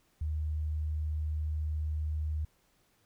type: tone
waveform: sine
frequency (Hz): 76.8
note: D#2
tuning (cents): -22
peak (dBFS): -30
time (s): 0.21-2.45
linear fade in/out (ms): 5
effects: pink hiss -70 dBFS RMS until 3.05 s